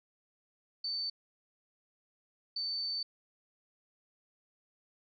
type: tone bursts at uneven times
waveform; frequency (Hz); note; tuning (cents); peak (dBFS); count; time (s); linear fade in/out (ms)
sine; 4542; C#8; +41; -33; 2; 0.84-1.1 / 2.56-3.03; 5
effects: none